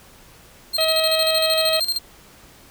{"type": "tone with tremolo", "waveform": "40% pulse", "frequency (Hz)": 4186, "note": "C8", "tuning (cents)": 0, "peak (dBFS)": -17, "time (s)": [0.73, 1.99], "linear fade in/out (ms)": 20, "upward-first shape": "square", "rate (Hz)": 13, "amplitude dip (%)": 70}
{"type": "harmonic tone", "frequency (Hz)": 638, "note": "D#5", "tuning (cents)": 43, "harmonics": [1, 2, 3, 4, 5, 6], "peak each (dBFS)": [-20, -30, -33, -28, -27, -27], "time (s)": [0.78, 1.8], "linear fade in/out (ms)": 5}
{"effects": ["pink hiss -48 dBFS RMS until 2.7 s"]}